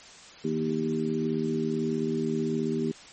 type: harmonic tone with a mistuned harmonic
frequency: 78.5 Hz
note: D#2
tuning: 16 cents sharp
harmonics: 2 / 3 / 4 / 5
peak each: -33 / -29 / -33 / -30 dBFS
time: 0.44-2.92 s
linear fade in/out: 10 ms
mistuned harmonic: 2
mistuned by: +35 cents
effects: white hiss -48 dBFS RMS until 3.12 s + MP3 32 kbps